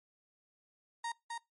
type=tone with echo; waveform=35% pulse; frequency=932.3 Hz; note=A#5; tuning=in tune; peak=-34 dBFS; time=1.04-1.12 s; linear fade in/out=5 ms; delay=260 ms; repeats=1; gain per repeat=-3 dB; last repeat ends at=1.38 s; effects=noise-tail reverb RT60 0.2 s tail -23 dB re dry + MP3 48 kbps